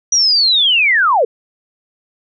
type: linear sweep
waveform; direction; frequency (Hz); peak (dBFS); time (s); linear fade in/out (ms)
sine; down; 5860 to 415.3; -9; 0.12-1.25; 5
effects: none